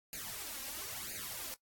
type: noise with flanger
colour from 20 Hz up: white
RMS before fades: -43 dBFS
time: 0.13-1.54 s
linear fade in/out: 0 ms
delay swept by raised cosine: 0.44 to 3.74 ms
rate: 1 Hz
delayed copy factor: +0.9
effects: noise-tail reverb RT60 0.1 s tail -20 dB re dry + AAC 64 kbps